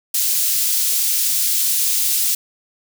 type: high-pass noise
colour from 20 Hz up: white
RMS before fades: -18 dBFS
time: 0.14-2.35 s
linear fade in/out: 5 ms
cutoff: 4300 Hz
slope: 12 dB/octave
effects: none